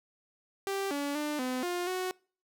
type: tone with pitch steps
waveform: sawtooth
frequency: 392.2 / 285.3 / 298.3 / 254.3 / 353.9 / 369.1 Hz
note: G4 / C#4 / D4 / C4 / F4 / F#4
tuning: +1 / +50 / +27 / -49 / +23 / -4 cents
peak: -27 dBFS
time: 0.67-2.11 s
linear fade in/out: 0 ms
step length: 240 ms
effects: noise-tail reverb RT60 0.4 s tail -25 dB re dry